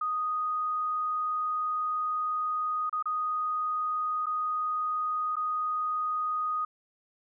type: tone with dropouts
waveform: sine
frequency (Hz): 1243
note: D#6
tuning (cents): -2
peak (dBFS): -27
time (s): 0.01-6.65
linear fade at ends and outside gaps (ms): 5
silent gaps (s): 2.896-2.927 / 3.026-3.056 / 4.259-4.266 / 5.357-5.366
effects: none